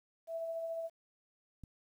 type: tone with tremolo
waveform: sine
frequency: 659.3 Hz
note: E5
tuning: in tune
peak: -35 dBFS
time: 0.27-0.9 s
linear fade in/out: 50 ms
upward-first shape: sine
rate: 14 Hz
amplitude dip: 30%
type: click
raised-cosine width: 5 ms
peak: -36 dBFS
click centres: 1.637 s
effects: 11-bit